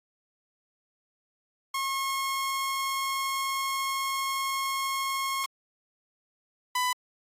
sawtooth tone pair in turn, 1083 / 998.4 Hz, C#6 / B5, -41 / +19 cents, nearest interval minor second, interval 140 cents, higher first, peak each -24 / -21 dBFS, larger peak second, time 1.74-5.46 / 6.75-6.93 s, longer first, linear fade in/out 5 ms, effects AAC 48 kbps

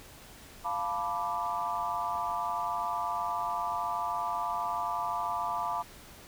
sine chord, B half-diminished seventh, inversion second, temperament equal, 698.5 / 880 / 987.8 / 1174.7 Hz, F5 / A5 / B5 / D6, 0 / 0 / 0 / 0 cents, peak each -36 / -36 / -34 / -35 dBFS, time 0.64-5.83 s, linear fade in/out 20 ms, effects pink hiss -51 dBFS RMS until 6.27 s

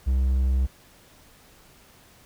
triangle tone, 65 Hz, C2, 11 cents flat, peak -17 dBFS, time 0.06-0.67 s, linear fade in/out 20 ms, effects pink hiss -54 dBFS RMS until 2.25 s

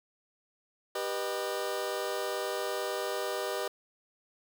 sawtooth chord, G augmented, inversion none, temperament just, 392 / 490 / 612.5 Hz, G4 / B4 / D#5, 0 / -14 / -27 cents, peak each -32 dBFS, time 0.95-3.68 s, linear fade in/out 5 ms, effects none

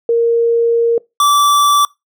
sine / square tone pair in turn, 465.4 / 1160.6 Hz, A#4 / D6, -3 / -21 cents, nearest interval octave + major third, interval 1582 cents, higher second, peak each -9 dBFS, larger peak neither, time 0.09-0.98 / 1.2-1.85 s, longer first, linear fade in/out 2 ms, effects noise-tail reverb RT60 0.2 s tail -23 dB re dry

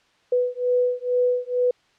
sine beating tone pair, 493.9 / 496.1 Hz, B4 / B4, 0 / +8 cents, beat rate 2.2 Hz, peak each -22 dBFS, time 0.32-1.71 s, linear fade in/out 5 ms, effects white hiss -61 dBFS RMS until 1.98 s + low-pass 4000 Hz 12 dB/octave

